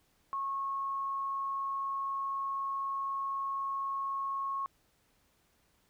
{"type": "tone", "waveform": "sine", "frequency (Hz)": 1094, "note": "C#6", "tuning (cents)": -23, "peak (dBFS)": -32, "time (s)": [0.33, 4.66], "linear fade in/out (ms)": 0, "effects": ["pink hiss -71 dBFS RMS until 5.89 s"]}